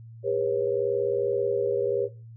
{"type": "tone cluster", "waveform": "sine", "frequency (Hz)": [401.5, 483.2, 544], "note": ["G4", "B4", "C#5"], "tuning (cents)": [41, -38, -33], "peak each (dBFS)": -27, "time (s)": [0.23, 2.09], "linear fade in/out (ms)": 50, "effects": ["noise-tail reverb RT60 0.3 s tail -18 dB re dry", "added 114 Hz sine -42 dBFS peak until 2.36 s"]}